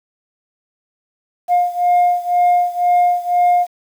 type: beating tone pair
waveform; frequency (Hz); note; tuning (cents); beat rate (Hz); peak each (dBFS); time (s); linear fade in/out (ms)
sine; 709 / 711; F5 / F5; +26 / +31; 2; -12 / -14; 1.48-3.67; 50
effects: tanh soft clip ceiling -8 dBFS + 7-bit